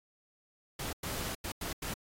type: noise bursts at uneven times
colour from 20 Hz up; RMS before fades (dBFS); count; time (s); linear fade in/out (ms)
pink; -38; 5; 0.79-0.93 / 1.03-1.35 / 1.44-1.52 / 1.61-1.73 / 1.82-1.94; 5
effects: AAC 48 kbps